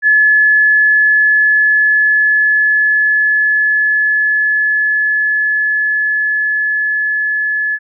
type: tone with level ramp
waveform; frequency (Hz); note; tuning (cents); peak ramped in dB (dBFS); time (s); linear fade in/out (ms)
sine; 1714; A6; -46; -6 to -13; 0.02-7.79; 50
effects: none